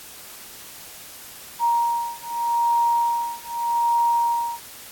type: beating tone pair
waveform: sine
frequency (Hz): 939 / 939.82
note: A#5 / A#5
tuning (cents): +12 / +14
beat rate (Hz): 0.82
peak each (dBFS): -22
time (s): 1.59-4.6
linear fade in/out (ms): 50
effects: white hiss -41 dBFS RMS until 4.91 s + AAC 64 kbps